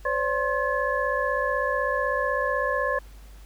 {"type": "tone cluster", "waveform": "sine", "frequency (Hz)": [516, 572, 1063, 1712], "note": ["C5", "D5", "C6", "A6"], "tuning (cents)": [-24, -46, 27, -48], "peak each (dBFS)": -28, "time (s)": [0.05, 2.99], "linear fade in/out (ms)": 5, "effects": ["added 50 Hz sine -43 dBFS peak until 3.45 s", "pink hiss -55 dBFS RMS until 3.45 s"]}